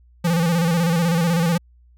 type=tone with vibrato; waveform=square; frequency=168.9 Hz; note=E3; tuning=42 cents sharp; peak=-17 dBFS; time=0.24-1.58 s; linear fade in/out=10 ms; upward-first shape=square; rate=16 Hz; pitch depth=60 cents each way; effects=added 60 Hz sine -49 dBFS peak until 1.97 s